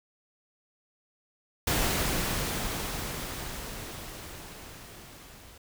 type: noise with level ramp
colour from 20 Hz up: pink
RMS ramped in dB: -26 to -51 dBFS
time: 1.67-5.58 s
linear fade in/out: 5 ms
effects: none